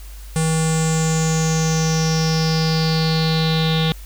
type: tone with low-pass filter sweep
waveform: square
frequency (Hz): 160.2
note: E3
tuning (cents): -49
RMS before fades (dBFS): -18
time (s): 0.36-3.92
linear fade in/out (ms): 0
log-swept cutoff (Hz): 8700 to 3600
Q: 7.1
effects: added 50 Hz sine -33 dBFS peak until 4.05 s + white hiss -45 dBFS RMS until 4.05 s